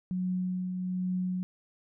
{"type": "tone with tremolo", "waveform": "sine", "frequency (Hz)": 183.1, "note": "F#3", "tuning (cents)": -18, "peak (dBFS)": -27, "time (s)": [0.11, 1.43], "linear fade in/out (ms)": 0, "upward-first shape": "triangle", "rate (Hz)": 1.2, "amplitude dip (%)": 40, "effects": []}